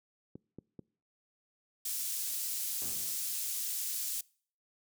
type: clicks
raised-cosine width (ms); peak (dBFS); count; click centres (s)
3; -30; 3; 0.355 / 0.586 / 0.792
type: high-pass noise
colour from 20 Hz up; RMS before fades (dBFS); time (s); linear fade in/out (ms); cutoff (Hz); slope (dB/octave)
pink; -36; 1.85-4.21; 5; 7300; 12
type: noise with exponential decay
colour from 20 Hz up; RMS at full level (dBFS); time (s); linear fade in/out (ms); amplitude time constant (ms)
brown; -40; 2.82-3.65; 0; 180
effects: noise-tail reverb RT60 0.5 s tail -25 dB re dry + high-pass 150 Hz 12 dB/octave